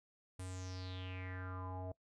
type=tone with low-pass filter sweep; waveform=square; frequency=92.5 Hz; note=F#2; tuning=in tune; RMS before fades=-45 dBFS; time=0.39-1.92 s; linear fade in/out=5 ms; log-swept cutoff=9700 to 640 Hz; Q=5.9; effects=noise-tail reverb RT60 0.1 s tail -22 dB re dry